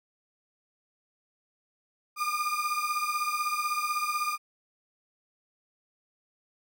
35% pulse beating tone pair, 1202 / 1218 Hz, D6 / D#6, +40 / -37 cents, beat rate 16 Hz, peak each -29 dBFS, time 2.16-4.38 s, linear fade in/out 50 ms, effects none

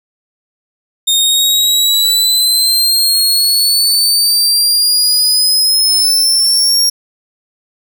sawtooth exponential sweep, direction up, 3671 to 5588 Hz, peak -6 dBFS, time 1.07-6.9 s, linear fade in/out 10 ms, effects none

